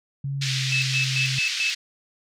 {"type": "tone with pitch glide", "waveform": "sine", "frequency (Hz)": [138.59, 131.95], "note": ["C#3", "C3"], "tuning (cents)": [0, 15], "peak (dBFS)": -25, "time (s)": [0.24, 1.39], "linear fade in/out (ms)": 5, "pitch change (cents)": -85, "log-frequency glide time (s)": [0.42, 0.5]}
{"type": "band-pass noise", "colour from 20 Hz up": "white", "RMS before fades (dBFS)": -28, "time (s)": [0.41, 1.75], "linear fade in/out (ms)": 10, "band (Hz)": [2000, 5300], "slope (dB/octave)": 24}
{"type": "tone bursts", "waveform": "sine", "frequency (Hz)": 2613, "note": "E7", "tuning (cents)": -16, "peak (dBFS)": -22, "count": 5, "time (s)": [0.72, 1.7], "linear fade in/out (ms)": 0, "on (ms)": 100, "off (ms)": 120}
{"effects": []}